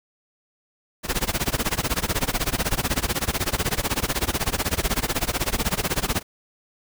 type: noise with tremolo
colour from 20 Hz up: pink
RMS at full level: -21 dBFS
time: 1.03-6.23 s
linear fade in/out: 50 ms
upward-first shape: sine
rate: 16 Hz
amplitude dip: 95%
effects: none